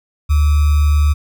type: tone with sample-and-hold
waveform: sine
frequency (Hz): 74.1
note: D2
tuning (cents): +16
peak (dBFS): -9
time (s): 0.29-1.14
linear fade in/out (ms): 20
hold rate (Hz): 1225
effects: none